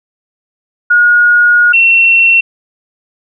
sine tone pair in turn, 1441 / 2714 Hz, F#6 / E7, -46 / +50 cents, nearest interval major seventh, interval 1096 cents, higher second, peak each -4 dBFS, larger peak neither, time 0.9-1.73 / 1.73-2.41 s, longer first, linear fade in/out 10 ms, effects none

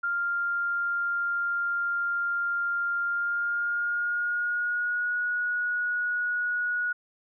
sine tone with pitch glide, 1396.9 to 1456.2 Hz, F6 to F#6, 0 to -28 cents, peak -25 dBFS, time 0.03-6.93 s, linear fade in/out 10 ms, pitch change +72 cents, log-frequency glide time 3.05-5.16 s, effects none

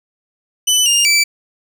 20% pulse tone with pitch steps, 2996 / 2816 / 2321 Hz, F#7 / F7 / D7, +21 / +14 / -21 cents, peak -5 dBFS, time 0.67-1.24 s, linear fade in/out 10 ms, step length 190 ms, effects none

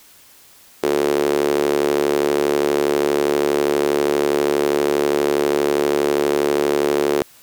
sawtooth tone with high-pass filter, 72.4 Hz, D2, 24 cents flat, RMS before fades -18 dBFS, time 0.83-7.22 s, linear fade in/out 0 ms, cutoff 390 Hz, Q 4.7, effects white hiss -48 dBFS RMS until 7.42 s

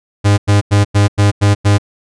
45% pulse tone bursts, 101.9 Hz, G#2, 32 cents flat, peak -7 dBFS, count 7, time 0.24-1.784 s, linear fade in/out 20 ms, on 140 ms, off 94 ms, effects resampled to 22050 Hz

